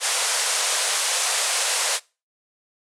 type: band-pass noise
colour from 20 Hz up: white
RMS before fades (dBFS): -23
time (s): 0-2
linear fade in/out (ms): 50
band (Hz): 460 to 10000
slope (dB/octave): 48
effects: noise-tail reverb RT60 0.3 s tail -23 dB re dry